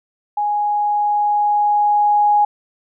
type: tone with level ramp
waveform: sine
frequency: 830 Hz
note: G#5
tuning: 1 cent flat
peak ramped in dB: -16 to -10 dBFS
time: 0.37-2.45 s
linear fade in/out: 5 ms
effects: none